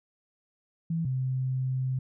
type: tone pair in turn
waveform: sine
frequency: 164.81 / 130.02 Hz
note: E3 / C3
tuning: 0 / -11 cents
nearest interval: major third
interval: 411 cents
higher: first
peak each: -26 / -26 dBFS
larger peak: neither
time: 0.9-1.05 / 1.05-1.99 s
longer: second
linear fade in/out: 5 ms
effects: none